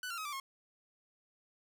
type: tone with pitch steps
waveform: sawtooth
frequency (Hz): 1493 / 1377 / 1270 / 1171.4 / 1080.4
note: F#6 / F6 / D#6 / D6 / C#6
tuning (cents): +15 / -25 / +35 / -5 / -45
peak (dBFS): -35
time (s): 0.03-0.4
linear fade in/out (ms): 2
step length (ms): 74
effects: none